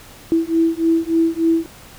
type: beating tone pair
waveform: sine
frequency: 327.3 / 330.7 Hz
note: E4 / E4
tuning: -12 / +6 cents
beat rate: 3.4 Hz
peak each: -17 dBFS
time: 0.32-1.66 s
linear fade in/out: 0 ms
effects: pink hiss -42 dBFS RMS until 1.98 s